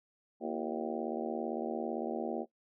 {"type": "harmonic tone with a mistuned harmonic", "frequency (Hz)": 77.78, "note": "D#2", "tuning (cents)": 0, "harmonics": [3, 4, 5, 6, 7, 8, 9, 10], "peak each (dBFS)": [-39, -40, -41, -42, -42, -43, -44, -44], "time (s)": [0.4, 2.46], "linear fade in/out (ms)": 50, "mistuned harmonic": 4, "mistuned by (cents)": 120, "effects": ["noise-tail reverb RT60 0.1 s tail -17 dB re dry"]}